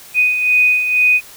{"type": "beating tone pair", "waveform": "sine", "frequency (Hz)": [2489, 2491.1], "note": ["D#7", "D#7"], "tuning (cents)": [0, 1], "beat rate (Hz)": 2.1, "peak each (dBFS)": [-19, -11], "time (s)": [0.14, 1.21], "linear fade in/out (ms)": 50, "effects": ["white hiss -39 dBFS RMS until 1.36 s"]}